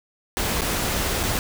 pink noise with dropouts, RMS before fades -24 dBFS, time 0.37-1.39 s, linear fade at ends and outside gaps 0 ms, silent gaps 0.61-0.618 / 1.231-1.235 s, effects none

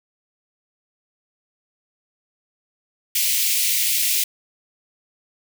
white high-pass noise, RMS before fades -20 dBFS, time 3.15-4.24 s, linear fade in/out 5 ms, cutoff 2100 Hz, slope 48 dB/octave, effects none

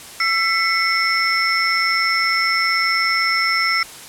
sine tone cluster, 1341 / 2005 / 2186 / 5340 Hz, E6 / B6 / C#7 / E8, +29 / +26 / -25 / +22 cents, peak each -21 dBFS, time 0.2-3.83 s, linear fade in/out 2 ms, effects white hiss -37 dBFS RMS until 4.08 s + low-pass 11000 Hz 12 dB/octave

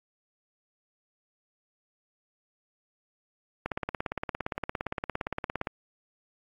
click train, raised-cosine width 0.5 ms, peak -15 dBFS, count 36, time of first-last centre 3.66-5.671 s, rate 17.4 Hz, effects AAC 48 kbps

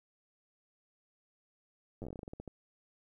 slowing click train, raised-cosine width 2 ms, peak -30 dBFS, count 15, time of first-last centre 2.02-2.477 s, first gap 9 ms, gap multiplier 1.18, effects 12-bit

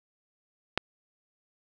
click, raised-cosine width 0.3 ms, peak -8 dBFS, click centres 0.776 s, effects none

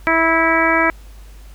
harmonic tone, 327.1 Hz, E4, 13 cents flat, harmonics 1 / 2 / 3 / 4 / 5 / 6 / 7, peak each -20 / -20 / -20 / -20 / -20 / -20 / -20 dBFS, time 0.07-0.9 s, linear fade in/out 0 ms, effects added 50 Hz sine -36 dBFS peak until 1.54 s + pink hiss -49 dBFS RMS until 1.54 s

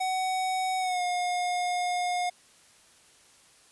square tone with pitch glide, 750 to 716.1 Hz, F#5 to F5, +23 to +43 cents, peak -27 dBFS, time 0-2.3 s, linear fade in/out 10 ms, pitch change -80 cents, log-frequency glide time 0.79-1.02 s, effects white hiss -58 dBFS RMS until 3.71 s + resampled to 24000 Hz

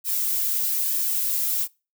violet noise with flanger, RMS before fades -24 dBFS, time 0.04-1.68 s, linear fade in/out 50 ms, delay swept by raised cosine 1.4 to 2.7 ms, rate 1.1 Hz, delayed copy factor -0.5, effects noise-tail reverb RT60 0.3 s tail -24 dB re dry

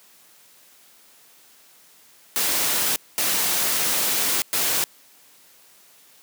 white noise bursts at uneven times, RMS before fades -22 dBFS, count 3, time 2.36-2.96 / 3.18-4.42 / 4.53-4.84 s, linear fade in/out 0 ms, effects white hiss -53 dBFS RMS until 6.22 s + high-pass 150 Hz 12 dB/octave

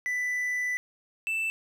triangle tone pair in turn, 1987 / 2652 Hz, B6 / E7, +10 / +10 cents, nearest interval perfect fourth, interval 500 cents, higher second, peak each -25 dBFS, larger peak neither, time 0.06-0.77 / 1.27-1.5 s, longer first, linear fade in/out 0 ms, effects none

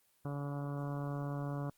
harmonic tone with a mistuned harmonic, 142.6 Hz, C#3, 49 cents sharp, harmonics 1 / 2 / 3 / 4 / 5 / 6 / 7 / 8 / 9 / 10, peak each -37 / -43 / -50 / -47 / -50 / -56 / -52 / -52 / -57 / -57 dBFS, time 0.25-1.7 s, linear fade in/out 2 ms, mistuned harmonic 10, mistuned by +20 cents, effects white hiss -72 dBFS RMS until 1.77 s + Opus 24 kbps

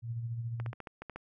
sine tone with tremolo, 116.54 Hz, A#2, in tune, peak -32 dBFS, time 0.02-0.74 s, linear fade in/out 50 ms, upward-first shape sine, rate 14 Hz, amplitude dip 45%
clicks, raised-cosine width 0.5 ms, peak -27 dBFS, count 8, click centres 0.6 / 0.662 / 0.731 / 0.803 / 0.872 / 1.02 / 1.097 / 1.16 s
effects none

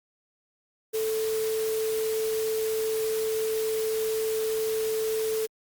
sine tone in noise, 440 Hz, A4, in tune, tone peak -25 dBFS, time 0.93-5.47 s, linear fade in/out 20 ms, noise white, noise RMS -37 dBFS, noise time 0.93-5.47 s, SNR +9 dB, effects Opus 48 kbps

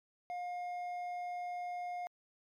sine tone with hard clipping, 712 Hz, F5, 33 cents sharp, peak -39 dBFS, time 0.3-2.07 s, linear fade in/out 0 ms, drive 5 dB, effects MP3 96 kbps

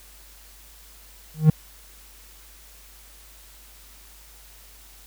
triangle tone with exponential growth, 155.56 Hz, D#3, in tune, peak -5 dBFS, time 1.34-1.5 s, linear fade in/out 5 ms, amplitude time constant 34 ms, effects added 50 Hz sine -50 dBFS peak until 5.06 s + white hiss -50 dBFS RMS until 5.06 s

